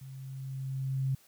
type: tone with level ramp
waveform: sine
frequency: 133.5 Hz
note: C3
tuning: 35 cents sharp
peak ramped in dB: -43 to -26 dBFS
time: 0.01-1.15 s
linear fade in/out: 5 ms
effects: white hiss -62 dBFS RMS until 1.27 s